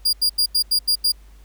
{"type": "tone bursts", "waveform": "40% pulse", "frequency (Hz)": 4822, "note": "D8", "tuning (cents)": 45, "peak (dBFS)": -14, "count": 7, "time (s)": [0.05, 1.121], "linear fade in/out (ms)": 10, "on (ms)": 81, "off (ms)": 84, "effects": ["added 50 Hz sine -43 dBFS peak until 1.44 s", "pink hiss -57 dBFS RMS until 1.44 s"]}